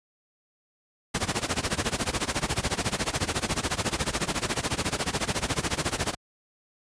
pink noise with tremolo, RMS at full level -24 dBFS, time 1.14-6.15 s, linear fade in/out 10 ms, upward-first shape sine, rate 14 Hz, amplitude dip 90%, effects high-pass 60 Hz 12 dB/octave + resampled to 22050 Hz

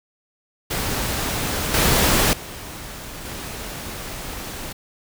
pink noise with level steps, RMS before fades -24 / -17 / -35 / -32 dBFS, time 0.7-4.73 s, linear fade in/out 10 ms, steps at 1.74 / 2.33 / 3.25 s, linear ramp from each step 2 ms, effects none

